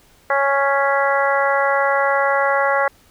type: harmonic tone with a mistuned harmonic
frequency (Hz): 277.2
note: C#4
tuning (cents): 0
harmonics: 2 / 3 / 4 / 5 / 6 / 7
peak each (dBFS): -19 / -21 / -22 / -23 / -24 / -24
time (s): 0.3-2.88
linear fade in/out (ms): 2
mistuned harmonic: 7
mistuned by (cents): +20
effects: pink hiss -53 dBFS RMS until 3.1 s